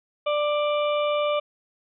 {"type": "harmonic tone", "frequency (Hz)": 591, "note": "D5", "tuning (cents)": 11, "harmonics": [1, 2, 4, 5, 6], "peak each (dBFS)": [-22, -28, -34, -36, -38], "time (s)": [0.26, 1.4], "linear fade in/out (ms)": 10, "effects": []}